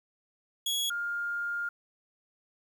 sawtooth / sine tone pair in turn, 3342 / 1408.5 Hz, G#7 / F6, +10 / +14 cents, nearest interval octave + minor third, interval 1496 cents, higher first, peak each -25 / -30 dBFS, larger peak first, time 0.66-0.9 / 0.9-1.69 s, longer second, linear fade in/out 5 ms, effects 10-bit

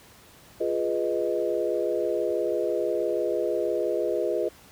sine chord, F half-diminished seventh, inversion none, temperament equal, 349.2 / 415.3 / 493.9 / 622.3 Hz, F4 / Ab4 / Cb5 / Eb5, 0 / 0 / 0 / 0 cents, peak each -29 dBFS, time 0.6-4.49 s, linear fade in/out 10 ms, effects pink hiss -52 dBFS RMS until 4.71 s + high-pass 60 Hz 12 dB/octave

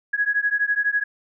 sine beating tone pair, 1661.2 / 1673.2 Hz, G#6 / G#6, 0 / +12 cents, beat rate 12 Hz, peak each -22 dBFS, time 0.13-1.04 s, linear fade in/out 10 ms, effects none

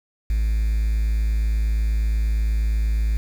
triangle tone, 54.2 Hz, A1, 25 cents flat, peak -15 dBFS, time 0.3-3.17 s, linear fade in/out 0 ms, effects tanh soft clip ceiling -12 dBFS + 7-bit

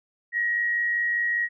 sine tone with amplitude modulation, 1898 Hz, A#6, 31 cents sharp, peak -20 dBFS, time 0.32-1.49 s, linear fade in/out 50 ms, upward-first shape sine, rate 105 Hz, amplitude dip 40%, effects none

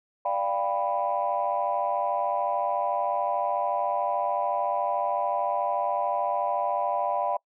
sine chord, G dominant seventh, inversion second, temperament equal with one note detuned, 587.3 / 698.5 / 792.2 / 987.8 Hz, D5 / F5 / G5 / B5, 0 / 0 / +18 / 0 cents, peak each -29 dBFS, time 0.25-7.37 s, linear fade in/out 5 ms, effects noise-tail reverb RT60 0.1 s tail -26 dB re dry + tanh soft clip ceiling -15 dBFS

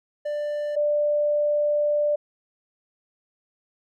triangle / sine tone pair in turn, 591 / 591 Hz, D5 / D5, +11 / +11 cents, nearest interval unison, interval 0 cents, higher neither, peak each -23 / -19 dBFS, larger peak second, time 0.25-0.76 / 0.76-2.16 s, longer second, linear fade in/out 10 ms, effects none

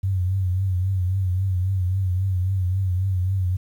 sine tone with vibrato, 93.4 Hz, F#2, 17 cents sharp, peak -19 dBFS, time 0.03-3.57 s, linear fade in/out 10 ms, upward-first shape triangle, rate 3.7 Hz, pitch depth 82 cents each way, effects 9-bit

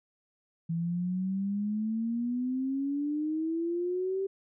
sine exponential sweep, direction up, 164.2 to 392 Hz, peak -28 dBFS, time 0.69-4.27 s, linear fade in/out 10 ms, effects none

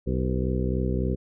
harmonic tone with a mistuned harmonic, 63.5 Hz, B1, 49 cents sharp, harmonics 1 / 2 / 3 / 4 / 5 / 6 / 7 / 8, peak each -27 / -29 / -30 / -33 / -37 / -32 / -38 / -37 dBFS, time 0.06-1.16 s, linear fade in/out 20 ms, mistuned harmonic 7, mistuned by +66 cents, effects none

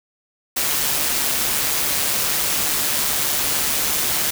white noise with amplitude modulation, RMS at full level -19 dBFS, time 0.56-4.31 s, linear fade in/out 10 ms, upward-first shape sine, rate 147 Hz, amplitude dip 35%, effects none

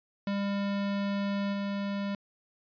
square tone with level steps, 200 Hz, G3, 35 cents sharp, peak -29 / -31 dBFS, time 0.27-2.15 s, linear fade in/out 2 ms, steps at 1.52 s, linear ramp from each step 20 ms, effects resampled to 11025 Hz

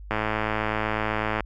click train, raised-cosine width 0.5 ms, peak -10 dBFS, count 141, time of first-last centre 0.11-1.406 s, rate 108 Hz, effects added 50 Hz sine -38 dBFS peak until 1.45 s

